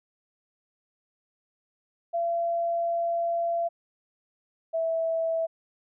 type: tone pair in turn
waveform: sine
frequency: 680 / 655.4 Hz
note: F5 / E5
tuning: -46 / -10 cents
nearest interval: minor second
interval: 64 cents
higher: first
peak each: -24 / -24 dBFS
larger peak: neither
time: 2.13-3.69 / 4.73-5.47 s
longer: first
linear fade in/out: 20 ms
effects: none